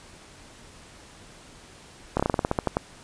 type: slowing click train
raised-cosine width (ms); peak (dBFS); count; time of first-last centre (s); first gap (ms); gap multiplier
1; -8; 12; 2.17-2.769; 26; 1.14
effects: pink hiss -49 dBFS RMS until 3.03 s + resampled to 22050 Hz